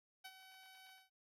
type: tone with ADSR envelope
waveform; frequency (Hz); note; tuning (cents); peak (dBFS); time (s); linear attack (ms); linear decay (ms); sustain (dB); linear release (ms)
10% pulse; 758; F#5; +42; -40; 0.24-1.1; 14; 48; -10; 180
effects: AAC 48 kbps